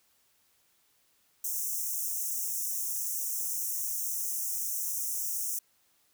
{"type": "high-pass noise", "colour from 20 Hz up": "white", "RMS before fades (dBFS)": -33, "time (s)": [1.44, 5.59], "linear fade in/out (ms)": 5, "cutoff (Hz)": 5600, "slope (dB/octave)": 96, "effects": ["white hiss -69 dBFS RMS until 6.13 s"]}